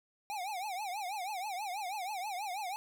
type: tone with vibrato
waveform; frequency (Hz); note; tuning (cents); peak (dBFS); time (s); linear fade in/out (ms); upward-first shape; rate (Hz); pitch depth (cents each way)
square; 784; G5; 0; -37; 0.3-2.76; 0; triangle; 6.2; 210
effects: none